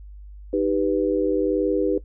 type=chord; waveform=sine; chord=Eb augmented; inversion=none; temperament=equal; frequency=311.1 / 392 / 493.9 Hz; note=Eb4 / G4 / B4; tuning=0 / 0 / 0 cents; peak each=-23 dBFS; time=0.53-1.98 s; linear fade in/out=5 ms; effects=noise-tail reverb RT60 0.1 s tail -17 dB re dry + added 50 Hz sine -38 dBFS peak until 2.04 s